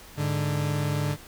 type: tone pair together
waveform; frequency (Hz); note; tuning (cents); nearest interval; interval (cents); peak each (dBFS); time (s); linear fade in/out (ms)
40% pulse; 104.2 / 147.36; G#2 / D3; +6 / +6; tritone; 600; -29 / -25; 0.16-1.17; 50
effects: pink hiss -47 dBFS RMS until 1.27 s

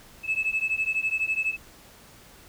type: beating tone pair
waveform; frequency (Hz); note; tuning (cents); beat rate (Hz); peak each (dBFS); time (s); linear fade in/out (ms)
sine; 2598 / 2610; E7 / E7; -26 / -18; 12; -26; 0.23-1.57; 50
effects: tanh soft clip ceiling -18 dBFS + pink hiss -51 dBFS RMS until 2.48 s

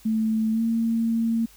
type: tone with pitch glide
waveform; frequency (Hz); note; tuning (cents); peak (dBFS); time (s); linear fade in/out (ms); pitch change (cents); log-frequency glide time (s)
sine; 220.3 to 228.1; A3 to A#3; +2 to -37; -20; 0.05-1.46; 10; +61; 0.52-0.62
effects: added 50 Hz sine -55 dBFS peak until 1.56 s + white hiss -53 dBFS RMS until 1.56 s

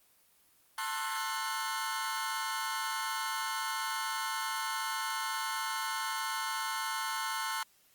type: chord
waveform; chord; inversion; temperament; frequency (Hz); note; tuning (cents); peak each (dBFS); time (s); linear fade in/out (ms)
sawtooth; F# half-diminished seventh; first; just; 888 / 1065.6 / 1332 / 1480; A5 / C6 / E6 / F#6; +16 / +31 / +18 / 0; -34 / -34 / -36 / -36; 0.78-7.63; 2
effects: white hiss -66 dBFS RMS until 7.94 s + Opus 24 kbps

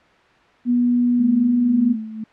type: tone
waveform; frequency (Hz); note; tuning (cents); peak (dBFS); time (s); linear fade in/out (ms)
sine; 243.4; B3; -25; -14; 0.65-1.96; 50
type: tone with tremolo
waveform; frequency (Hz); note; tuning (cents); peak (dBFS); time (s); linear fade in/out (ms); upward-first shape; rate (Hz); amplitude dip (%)
sine; 219.1; A3; -7; -20; 1.19-2.24; 5; sine; 1.9; 70
effects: white hiss -52 dBFS RMS until 2.32 s + low-pass 2000 Hz 12 dB/octave

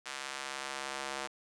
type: tone with high-pass filter sweep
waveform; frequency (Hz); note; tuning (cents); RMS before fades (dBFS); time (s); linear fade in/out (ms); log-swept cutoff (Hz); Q
square; 68.3; C#2; -25; -40; 0.05-1.28; 20; 1400 to 680; 0.72
effects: resampled to 22050 Hz + 10-bit

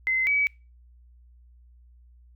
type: tone pair in turn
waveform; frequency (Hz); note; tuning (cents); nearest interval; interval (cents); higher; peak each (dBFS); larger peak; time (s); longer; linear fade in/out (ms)
sine; 2059 / 2279; C7 / C#7; -28 / +47; major second; 175; second; -21 / -20; second; 0.07-0.27 / 0.27-0.47; neither; 0
effects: noise-tail reverb RT60 0.3 s tail -25 dB re dry + added 60 Hz sine -51 dBFS peak until 2.35 s

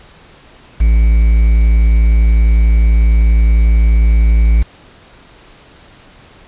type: tone with quantisation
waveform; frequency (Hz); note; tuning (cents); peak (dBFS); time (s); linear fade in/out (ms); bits
triangle; 55.5; A1; +16; -4; 0.8-4.63; 10; 5
effects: pink hiss -42 dBFS RMS until 6.47 s + resampled to 8000 Hz

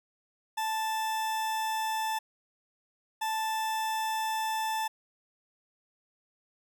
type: tone bursts at uneven times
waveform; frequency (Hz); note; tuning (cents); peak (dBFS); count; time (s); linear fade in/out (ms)
40% pulse; 880; A5; 0; -28; 2; 0.57-2.19 / 3.21-4.88; 10
effects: none

